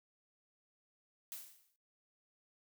blue noise with exponential decay, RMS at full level -43 dBFS, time 1.32-1.76 s, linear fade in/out 0 ms, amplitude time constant 94 ms, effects noise-tail reverb RT60 0.2 s tail -18 dB re dry

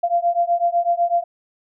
sine beating tone pair, 687 / 695 Hz, F5 / F5, -29 / -9 cents, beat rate 8 Hz, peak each -19 dBFS, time 0.03-1.24 s, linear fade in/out 10 ms, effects none

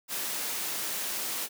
white noise, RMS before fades -33 dBFS, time 0.08-1.49 s, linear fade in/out 50 ms, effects high-pass 200 Hz 12 dB/octave

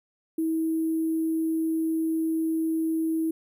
sine tone with sample-and-hold, 322 Hz, E4, 41 cents flat, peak -23 dBFS, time 0.38-3.31 s, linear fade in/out 5 ms, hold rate 11025 Hz, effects none

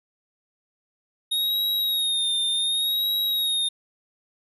square tone with vibrato, 3729 Hz, A#7, in tune, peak -22 dBFS, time 1.31-3.69 s, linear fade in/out 10 ms, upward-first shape sine, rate 0.68 Hz, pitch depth 54 cents each way, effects none

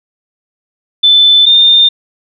sine tone pair in turn, 3520 / 3617 Hz, A7 / A7, 0 / +47 cents, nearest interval unison, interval 47 cents, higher second, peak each -3 dBFS, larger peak neither, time 1.03-1.46 / 1.46-1.89 s, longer neither, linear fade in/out 10 ms, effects none

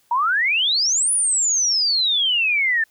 sine exponential two-way sweep, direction up then down, 917 to 10000 to 1752 Hz, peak -16 dBFS, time 0.11-2.84 s, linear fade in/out 5 ms, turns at 1.12 s, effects white hiss -61 dBFS RMS until 2.9 s

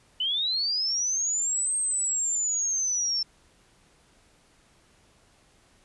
sine linear two-way sweep, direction up then down, 2960 to 8420 to 5340 Hz, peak -24 dBFS, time 0.2-3.23 s, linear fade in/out 5 ms, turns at 1.76 s, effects pink hiss -61 dBFS RMS until 5.84 s + resampled to 24000 Hz

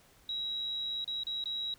sine tone with dropouts, 3861 Hz, B7, 40 cents flat, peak -33 dBFS, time 0.29-1.74 s, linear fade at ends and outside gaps 2 ms, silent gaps 1.044-1.077 / 1.235-1.268 / 1.44-1.457 s, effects pink hiss -62 dBFS RMS until 1.78 s

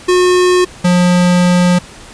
square tone pair in turn, 362 / 178.25 Hz, F#4 / F3, -38 / +36 cents, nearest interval octave, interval 1226 cents, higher first, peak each -8 dBFS, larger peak neither, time 0.08-0.65 / 0.84-1.79 s, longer second, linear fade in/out 10 ms, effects pink hiss -35 dBFS RMS until 2.13 s + resampled to 22050 Hz

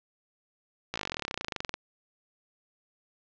slowing click train, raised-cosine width 0.2 ms, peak -14 dBFS, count 28, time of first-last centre 0.94-1.74 s, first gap 17 ms, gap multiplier 1.04, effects low-pass 5000 Hz 12 dB/octave

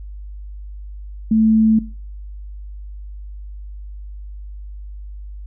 sine tone, 220 Hz, A3, in tune, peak -11 dBFS, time 1.31-1.79 s, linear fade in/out 5 ms, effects noise-tail reverb RT60 0.4 s tail -19 dB re dry + added 50 Hz sine -30 dBFS peak until 5.46 s

